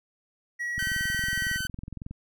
triangle tone, 1918 Hz, A#6, 49 cents sharp, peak -27 dBFS, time 0.59-1.58 s, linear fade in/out 20 ms
click train, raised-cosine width 5 ms, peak -25 dBFS, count 30, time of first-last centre 0.78-2.11 s, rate 21.8 Hz
sawtooth tone with pitch glide, 1536 to 1525.4 Hz, G6 to G6, -36 to -48 cents, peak -26 dBFS, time 0.79-1.67 s, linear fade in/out 2 ms, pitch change -12 cents, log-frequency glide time 1.41-1.54 s
effects none

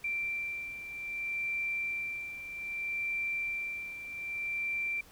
sine beating tone pair, 2352 / 2352.63 Hz, D7 / D7, +2 / +2 cents, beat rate 0.63 Hz, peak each -40 / -34 dBFS, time 0.04-5.01 s, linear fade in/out 5 ms, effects pink hiss -57 dBFS RMS until 5.11 s

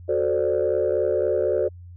sine chord, D dominant seventh, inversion first, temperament equal, 370 / 440 / 523.3 / 587.3 Hz, F#4 / A4 / C5 / D5, 0 / 0 / 0 / 0 cents, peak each -24 dBFS, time 0.08-1.69 s, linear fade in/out 20 ms, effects tanh soft clip ceiling -12 dBFS + added 88 Hz sine -39 dBFS peak until 1.96 s

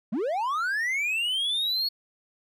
triangle linear sweep, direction up, 182.6 to 4385 Hz, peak -23 dBFS, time 0.12-1.89 s, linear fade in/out 10 ms, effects none

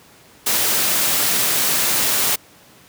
white noise, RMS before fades -18 dBFS, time 0.46-2.36 s, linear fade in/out 10 ms, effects pink hiss -48 dBFS RMS until 2.88 s + high-pass 100 Hz 12 dB/octave

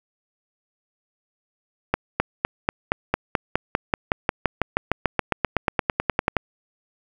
accelerating click train, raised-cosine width 0.5 ms, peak -3 dBFS, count 29, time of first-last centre 1.94-6.367 s, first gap 260 ms, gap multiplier 0.96, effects 7-bit

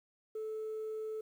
sine tone, 435.8 Hz, A4, 17 cents flat, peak -35 dBFS, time 0.35-1.21 s, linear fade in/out 5 ms, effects tanh soft clip ceiling -35 dBFS + 11-bit

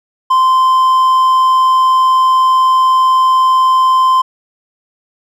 triangle tone, 1038 Hz, C6, 14 cents flat, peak -5 dBFS, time 0.3-4.22 s, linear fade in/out 10 ms, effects none

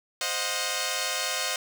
5% pulse chord, C diminished, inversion none, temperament equal with one note detuned, 523.3 / 622.3 / 725.2 Hz, C5 / Eb5 / Gb5, 0 / 0 / -35 cents, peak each -20 dBFS, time 0.21-1.56 s, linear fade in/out 2 ms, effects none

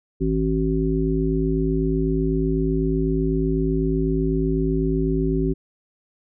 harmonic tone, 54 Hz, A1, 32 cents flat, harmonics 1 / 3 / 5 / 7, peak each -24 / -24 / -24 / -24 dBFS, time 0.2-5.54 s, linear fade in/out 20 ms, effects none

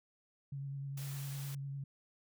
sine tone with vibrato, 138.59 Hz, C#3, in tune, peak -39 dBFS, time 0.52-1.84 s, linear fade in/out 5 ms, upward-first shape triangle, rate 9.9 Hz, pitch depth 24 cents each way
white high-pass noise, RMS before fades -50 dBFS, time 0.97-1.55 s, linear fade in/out 5 ms, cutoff 160 Hz, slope 96 dB/octave
effects none

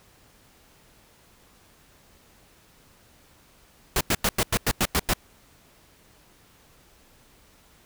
pink noise bursts, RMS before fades -22 dBFS, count 9, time 3.96-5.136 s, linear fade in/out 2 ms, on 48 ms, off 93 ms, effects pink hiss -57 dBFS RMS until 7.85 s

